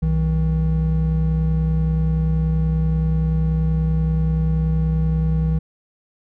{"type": "tone pair together", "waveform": "triangle", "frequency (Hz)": [63.38, 159.7], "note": ["B1", "D#3"], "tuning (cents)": [46, 45], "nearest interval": "octave + major third", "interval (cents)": 1599, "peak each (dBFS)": [-18, -16], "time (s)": [0.02, 5.59], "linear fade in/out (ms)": 10, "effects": []}